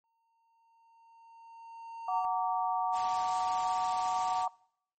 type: tone with exponential growth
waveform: triangle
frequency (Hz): 917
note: A#5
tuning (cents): -29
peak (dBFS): -34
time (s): 0.04-2.25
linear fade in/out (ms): 0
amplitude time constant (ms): 480
type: chord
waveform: sine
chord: Gb augmented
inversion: none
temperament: just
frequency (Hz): 740 / 925 / 1156.2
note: Gb5 / Bb5 / D6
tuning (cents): 0 / -14 / -27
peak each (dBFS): -31 / -33 / -36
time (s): 2.08-4.48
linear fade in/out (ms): 5
type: noise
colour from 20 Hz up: white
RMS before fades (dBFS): -43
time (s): 2.92-4.47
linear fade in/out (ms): 50
effects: noise-tail reverb RT60 0.7 s tail -24 dB re dry + MP3 32 kbps